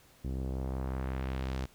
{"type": "tone with low-pass filter sweep", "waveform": "sawtooth", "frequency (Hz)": 65.41, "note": "C2", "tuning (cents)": 0, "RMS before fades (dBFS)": -35, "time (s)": [0.24, 1.66], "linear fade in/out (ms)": 10, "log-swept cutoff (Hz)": [310, 6300], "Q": 0.96, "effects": ["pink hiss -61 dBFS RMS until 1.74 s"]}